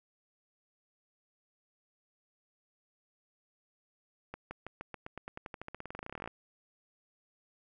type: accelerating click train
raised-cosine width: 0.5 ms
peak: -26 dBFS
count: 30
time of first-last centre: 4.34-6.276 s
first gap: 170 ms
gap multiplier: 0.92
effects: none